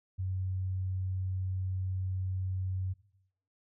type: tone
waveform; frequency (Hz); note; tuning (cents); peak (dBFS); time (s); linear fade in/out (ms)
sine; 93.6; F#2; +20; -31; 0.18-2.94; 20
effects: noise-tail reverb RT60 0.7 s tail -17 dB re dry